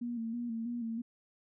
sine tone with vibrato, 233.1 Hz, A#3, in tune, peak -34 dBFS, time 0.01-1.02 s, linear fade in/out 10 ms, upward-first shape square, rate 3.1 Hz, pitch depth 46 cents each way, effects none

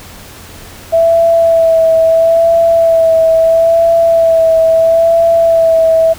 sine tone with vibrato, 659.3 Hz, E5, in tune, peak -5 dBFS, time 0.92-6.14 s, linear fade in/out 20 ms, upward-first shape sine, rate 0.75 Hz, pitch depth 23 cents each way, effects added 87 Hz sine -38 dBFS peak until 6.18 s + pink hiss -33 dBFS RMS until 6.18 s

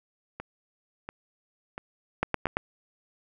two click trains, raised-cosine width 0.5 ms, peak -9 / -21 dBFS, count 4 / 4, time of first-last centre 2.23-2.569 / 0.4-2.469 s, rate 8.84 / 1.45 Hz, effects none

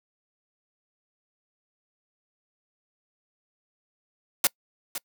white noise with echo, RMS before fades -20 dBFS, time 4.44-4.47 s, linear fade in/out 2 ms, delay 510 ms, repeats 1, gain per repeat -12 dB, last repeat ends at 4.98 s, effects noise-tail reverb RT60 0.1 s tail -26 dB re dry + high-pass 200 Hz 12 dB/octave

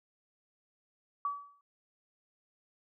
sine tone with exponential decay, 1144 Hz, D6, 46 cents flat, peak -28 dBFS, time 1.25-1.61 s, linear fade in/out 2 ms, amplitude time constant 77 ms, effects none

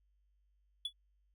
triangle tone with exponential decay, 3411 Hz, G#7, 46 cents sharp, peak -30 dBFS, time 0.85-0.93 s, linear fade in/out 5 ms, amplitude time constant 16 ms, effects added 50 Hz sine -70 dBFS peak until 1.34 s

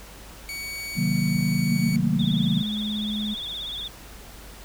sawtooth tone, 2250 Hz, C#7, 25 cents sharp, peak -28 dBFS, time 0.49-1.96 s, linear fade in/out 0 ms
sine chord, C half-diminished seventh, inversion none, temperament equal, 130.81 / 155.56 / 185 / 233.1 Hz, C3 / Eb3 / Gb3 / Bb3, 0 / 0 / 0 / 0 cents, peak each -29 / -25 / -24 / -27 dBFS, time 0.95-2.64 s, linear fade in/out 50 ms
sine tone with pitch glide, 225.6 to 211.7 Hz, A3 to G#3, +44 to +33 cents, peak -26 dBFS, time 1.7-3.35 s, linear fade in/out 20 ms, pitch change -111 cents, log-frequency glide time 1.83-2.66 s
sine tone with vibrato, 3497 Hz, A7, 11 cents flat, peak -30 dBFS, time 2.19-3.88 s, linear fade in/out 5 ms, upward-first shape triangle, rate 17 Hz, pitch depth 110 cents each way
effects added 50 Hz sine -45 dBFS peak until 4.64 s + pink hiss -45 dBFS RMS until 4.64 s

